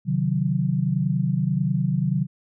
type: chord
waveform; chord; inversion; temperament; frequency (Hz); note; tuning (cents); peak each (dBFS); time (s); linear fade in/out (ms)
sine; C diminished; none; equal with one note detuned; 133.87 / 155.56 / 185; C3 / Eb3 / Gb3; +40 / 0 / 0; -24; 0.05-2.27; 50
effects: none